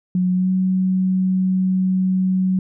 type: tone with pitch glide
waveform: sine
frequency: 182.3 to 186.67 Hz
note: F#3 to F#3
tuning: -25 to +16 cents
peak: -15 dBFS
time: 0.15-2.59 s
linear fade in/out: 2 ms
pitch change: +41 cents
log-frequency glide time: 0.33-0.5 s
effects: none